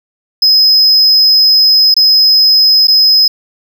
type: tone with dropouts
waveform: triangle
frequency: 5080 Hz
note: D#8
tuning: 35 cents sharp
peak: -3 dBFS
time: 0.42-3.28 s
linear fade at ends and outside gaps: 5 ms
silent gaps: 1.942-1.965 / 2.872-2.881 s
effects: none